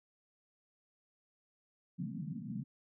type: band-pass noise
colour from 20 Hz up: pink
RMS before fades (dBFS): -41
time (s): 1.98-2.64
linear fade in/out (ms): 20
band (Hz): 130 to 260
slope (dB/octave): 96
effects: none